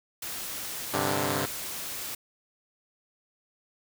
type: noise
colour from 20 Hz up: white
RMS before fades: -36 dBFS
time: 0.22-2.15 s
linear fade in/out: 5 ms
type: chord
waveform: 5% pulse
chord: G suspended fourth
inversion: none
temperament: equal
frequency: 98 / 130.81 / 146.83 Hz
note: G2 / C3 / D3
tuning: 0 / 0 / 0 cents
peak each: -20 dBFS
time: 0.93-1.46 s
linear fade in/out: 10 ms
effects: none